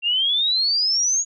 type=exponential sweep; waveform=sine; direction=up; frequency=2734 to 6780 Hz; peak=-17 dBFS; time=0.02-1.25 s; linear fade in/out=50 ms; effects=none